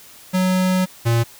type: tone pair in turn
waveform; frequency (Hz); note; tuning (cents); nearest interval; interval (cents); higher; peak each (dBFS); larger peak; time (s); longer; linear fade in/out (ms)
square; 185 / 116.54; F#3 / A#2; 0 / 0; minor sixth; 800; first; -16 / -15; second; 0.33-0.86 / 1.05-1.24; first; 20
effects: white hiss -44 dBFS RMS until 1.39 s